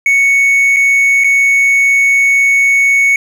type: tone with dropouts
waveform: triangle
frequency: 2219 Hz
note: C#7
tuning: 1 cent sharp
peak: -5 dBFS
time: 0.06-3.16 s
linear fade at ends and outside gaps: 2 ms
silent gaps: 0.763-0.767 / 1.238-1.243 s
effects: none